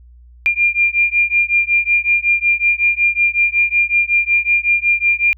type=beating tone pair; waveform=sine; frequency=2396 / 2401.4 Hz; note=D7 / D7; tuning=+34 / +38 cents; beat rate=5.4 Hz; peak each=-15 dBFS; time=0.46-5.33 s; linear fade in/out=0 ms; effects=added 60 Hz sine -40 dBFS peak until 5.37 s